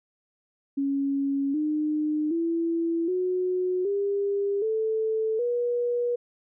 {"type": "tone with pitch steps", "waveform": "sine", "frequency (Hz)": [277.2, 304, 333.5, 365.8, 401.2, 440, 482.6], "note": ["C#4", "D#4", "E4", "F#4", "G4", "A4", "B4"], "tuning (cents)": [0, -40, 20, -20, 40, 0, -40], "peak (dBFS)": -23, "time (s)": [0.77, 6.16], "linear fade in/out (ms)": 10, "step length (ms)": 770, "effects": []}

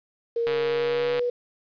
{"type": "tone with pitch glide", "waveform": "sine", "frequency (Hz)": [466.2, 487.1], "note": ["A#4", "B4"], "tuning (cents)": [0, -24], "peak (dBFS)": -22, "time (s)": [0.36, 1.3], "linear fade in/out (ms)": 5, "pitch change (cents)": 76, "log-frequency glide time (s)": [0.6, 1.14]}
{"type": "click train", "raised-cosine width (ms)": 0.3, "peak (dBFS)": -16, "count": 103, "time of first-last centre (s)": [0.47, 1.193], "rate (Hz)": 141}
{"effects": ["resampled to 11025 Hz", "9-bit"]}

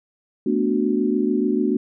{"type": "chord", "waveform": "sine", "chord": "B minor seventh", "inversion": "third", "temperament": "equal", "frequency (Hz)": [220, 246.9, 293.7, 370], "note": ["A3", "B3", "D4", "F#4"], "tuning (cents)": [0, 0, 0, 0], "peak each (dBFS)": -23, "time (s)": [0.46, 1.77], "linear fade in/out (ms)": 5, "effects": []}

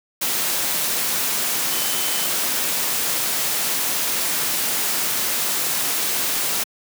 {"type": "tone in noise", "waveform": "sine", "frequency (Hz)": 3048, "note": "G7", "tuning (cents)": -49, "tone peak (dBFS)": -31, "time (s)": [1.71, 2.27], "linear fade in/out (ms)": 10, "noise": "white", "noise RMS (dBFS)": -22, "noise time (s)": [0.21, 6.64], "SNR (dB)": -12, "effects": ["high-pass 150 Hz 12 dB/octave"]}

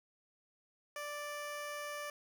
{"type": "tone", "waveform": "15% pulse", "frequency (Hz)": 587.3, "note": "D5", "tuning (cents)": 0, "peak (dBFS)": -34, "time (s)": [0.96, 2.1], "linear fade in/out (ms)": 2, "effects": []}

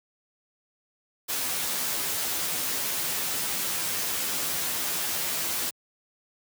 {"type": "noise with comb filter", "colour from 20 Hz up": "white", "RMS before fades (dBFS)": -29, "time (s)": [1.28, 5.71], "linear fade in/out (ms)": 20, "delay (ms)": 12, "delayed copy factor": 0.7, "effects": ["high-pass 100 Hz 12 dB/octave"]}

